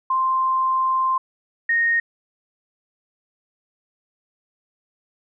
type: tone pair in turn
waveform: sine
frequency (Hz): 1046.5 / 1856.6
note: C6 / A#6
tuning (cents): 0 / -7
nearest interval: minor seventh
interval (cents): 993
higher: second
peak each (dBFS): -17 / -16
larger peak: second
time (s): 0.1-1.18 / 1.69-2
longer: first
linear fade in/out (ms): 5
effects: none